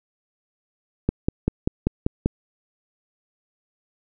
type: click train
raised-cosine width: 3 ms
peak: -6 dBFS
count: 7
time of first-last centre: 1.09-2.26 s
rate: 5.13 Hz
effects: none